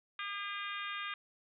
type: harmonic tone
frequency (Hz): 404.3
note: G#4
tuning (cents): -46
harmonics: 3 / 4 / 5 / 6 / 7 / 8 / 9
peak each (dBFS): -42 / -44 / -46 / -45 / -49 / -49 / -49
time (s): 0.19-1.14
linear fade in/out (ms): 2
effects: none